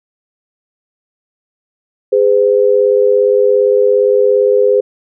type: tone pair together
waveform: sine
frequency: 410.6 / 508 Hz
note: G#4 / B4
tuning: -20 / +49 cents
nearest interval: major third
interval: 369 cents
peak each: -10 dBFS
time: 2.12-4.81 s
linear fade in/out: 10 ms
effects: none